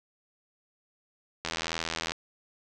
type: click train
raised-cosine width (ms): 0.2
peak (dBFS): -13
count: 56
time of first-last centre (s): 1.45-2.12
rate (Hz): 82.1
effects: resampled to 24000 Hz + 9-bit